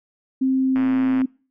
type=tone with pitch glide; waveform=sine; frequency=263.2 to 261.5 Hz; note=C4 to C4; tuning=+10 to -1 cents; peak=-16 dBFS; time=0.41-1.26 s; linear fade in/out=10 ms; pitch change=-11 cents; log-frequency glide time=0.59-0.92 s
type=click train; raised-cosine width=0.5 ms; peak=-18 dBFS; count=54; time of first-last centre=0.76-1.217 s; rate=116 Hz
effects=noise-tail reverb RT60 0.4 s tail -24 dB re dry